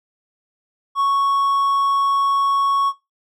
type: tone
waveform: triangle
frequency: 1108.7 Hz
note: C#6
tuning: in tune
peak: -13 dBFS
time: 0.95-2.93 s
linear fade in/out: 50 ms
effects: noise-tail reverb RT60 0.2 s tail -17 dB re dry